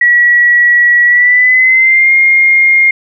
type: tone with pitch glide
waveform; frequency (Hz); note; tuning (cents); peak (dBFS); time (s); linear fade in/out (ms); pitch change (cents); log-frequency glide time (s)
sine; 1929 to 2128; B6 to C7; -41 to +29; -4; 0.01-2.91; 5; +170; 1.05-2.12
effects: none